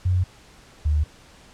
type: tone pair in turn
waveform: sine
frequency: 91.1 / 75.23 Hz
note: F#2 / D2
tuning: -26 / +42 cents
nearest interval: minor third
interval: 332 cents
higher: first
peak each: -17 dBFS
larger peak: neither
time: 0.05-0.24 / 0.85-1.04 s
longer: neither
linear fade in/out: 10 ms
effects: pink hiss -50 dBFS RMS until 1.53 s + low-pass 8000 Hz 12 dB/octave